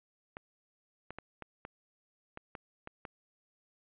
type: clicks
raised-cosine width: 0.5 ms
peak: -27 dBFS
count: 9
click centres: 0.369 / 1.106 / 1.186 / 1.423 / 1.651 / 2.374 / 2.552 / 2.874 / 3.052 s
effects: resampled to 8000 Hz